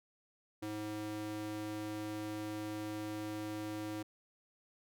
square tone with high-pass filter, 106.3 Hz, G#2, 41 cents sharp, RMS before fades -41 dBFS, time 0.62-4.03 s, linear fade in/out 10 ms, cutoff 230 Hz, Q 6.5, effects none

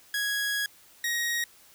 sawtooth tone pair in turn, 1661.2 / 1884.1 Hz, G#6 / A#6, 0 / +18 cents, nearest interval major second, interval 218 cents, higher second, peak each -23 dBFS, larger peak neither, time 0.14-0.66 / 1.04-1.44 s, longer first, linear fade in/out 2 ms, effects white hiss -56 dBFS RMS until 1.74 s

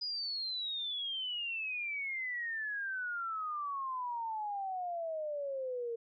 sine exponential sweep, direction down, 4978 to 457.9 Hz, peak -35 dBFS, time 0.01-5.96 s, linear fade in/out 10 ms, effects none

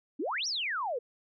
sine exponential two-way sweep, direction up then down, 254 to 5980 to 449.5 Hz, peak -30 dBFS, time 0.19-0.99 s, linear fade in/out 10 ms, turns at 0.47 s, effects none

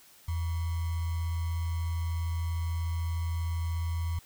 sine tone with sample-and-hold, 83.4 Hz, E2, 21 cents sharp, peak -28 dBFS, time 0.28-4.19 s, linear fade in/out 5 ms, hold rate 1050 Hz, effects white hiss -57 dBFS RMS until 4.25 s

